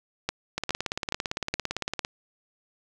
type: two click trains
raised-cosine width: 0.2 ms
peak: -11 / -9 dBFS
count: 27 / 4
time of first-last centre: 0.58-2.049 / 0.29-1.54 s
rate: 17.7 / 2.4 Hz
effects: none